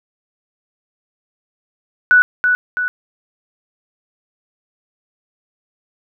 sine tone with echo, 1480 Hz, F#6, in tune, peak -6 dBFS, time 2.11-2.22 s, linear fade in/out 0 ms, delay 330 ms, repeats 2, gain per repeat -5 dB, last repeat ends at 2.88 s, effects none

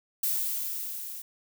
violet noise with level ramp, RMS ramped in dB -27 to -40 dBFS, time 0.23-1.22 s, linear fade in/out 5 ms, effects none

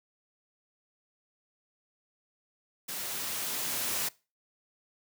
white noise with level ramp, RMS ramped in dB -37 to -31 dBFS, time 2.88-4.09 s, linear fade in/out 10 ms, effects noise-tail reverb RT60 0.3 s tail -22 dB re dry + high-pass 100 Hz 12 dB/octave

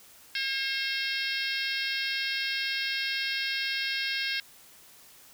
harmonic tone, 538 Hz, C5, 48 cents sharp, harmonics 3 / 4 / 5 / 6 / 7 / 8 / 9 / 10, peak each -34 / -35 / -36 / -37 / -37 / -38 / -39 / -39 dBFS, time 0.35-4.4 s, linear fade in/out 2 ms, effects white hiss -54 dBFS RMS until 5.33 s

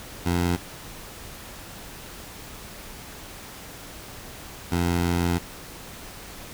15% pulse tone pair in turn, 87.31 / 86.61 Hz, F2 / F2, 0 / -14 cents, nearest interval unison, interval 14 cents, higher first, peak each -15 dBFS, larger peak neither, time 0.25-0.57 / 4.71-5.39 s, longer second, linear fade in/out 20 ms, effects pink hiss -41 dBFS RMS until 6.53 s

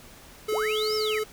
square tone, 430 Hz, A4, 40 cents flat, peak -26 dBFS, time 0.48-1.24 s, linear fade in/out 10 ms
sine linear two-way sweep, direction up then down, 278.2 to 5440 to 1756 Hz, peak -29 dBFS, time 0.52-1.19 s, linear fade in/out 5 ms, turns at 0.95 s
effects pink hiss -49 dBFS RMS until 1.32 s

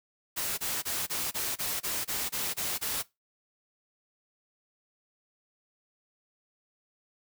white noise bursts, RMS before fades -32 dBFS, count 11, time 0.36-3.03 s, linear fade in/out 20 ms, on 220 ms, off 25 ms, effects noise-tail reverb RT60 0.2 s tail -20 dB re dry

